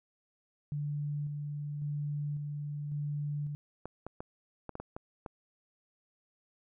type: tone with tremolo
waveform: sine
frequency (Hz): 146.5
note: D3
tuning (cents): -4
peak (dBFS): -32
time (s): 0.72-3.55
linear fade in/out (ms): 0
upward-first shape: square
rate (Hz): 0.91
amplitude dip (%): 30
type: clicks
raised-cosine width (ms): 1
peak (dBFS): -26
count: 8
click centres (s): 3.856 / 4.066 / 4.205 / 4.693 / 4.754 / 4.8 / 4.965 / 5.262
effects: none